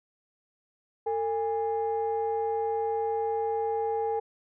sine tone pair together, 450 / 819.1 Hz, A4 / G#5, +39 / -24 cents, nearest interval minor seventh, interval 1037 cents, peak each -27 / -29 dBFS, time 1.06-4.2 s, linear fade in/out 10 ms, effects tanh soft clip ceiling -20 dBFS

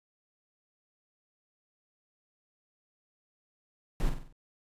brown noise with echo, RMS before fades -26 dBFS, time 4-4.09 s, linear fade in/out 0 ms, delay 47 ms, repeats 5, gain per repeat -6 dB, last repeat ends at 4.325 s, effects resampled to 32000 Hz

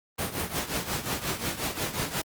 pink noise with tremolo, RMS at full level -27 dBFS, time 0.18-2.22 s, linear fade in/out 10 ms, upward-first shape triangle, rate 5.6 Hz, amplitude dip 80%, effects high-pass 80 Hz 12 dB/octave + Opus 32 kbps

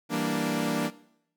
sawtooth chord, E half-diminished seventh, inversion none, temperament equal, 164.81 / 196 / 233.1 / 293.7 Hz, E3 / G3 / Bb3 / D4, 0 / 0 / 0 / 0 cents, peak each -30 / -31 / -26 / -26 dBFS, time 0.09-0.91 s, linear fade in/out 50 ms, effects noise-tail reverb RT60 0.7 s tail -18 dB re dry

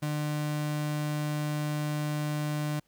35% pulse tone, 150 Hz, D3, 37 cents sharp, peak -27 dBFS, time 0.02-2.8 s, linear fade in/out 10 ms, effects pink hiss -71 dBFS RMS until 2.87 s

